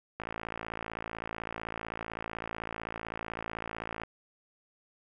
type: click train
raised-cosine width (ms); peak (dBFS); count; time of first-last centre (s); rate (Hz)
0.5; -21; 215; 0.2-4.035; 55.8
effects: none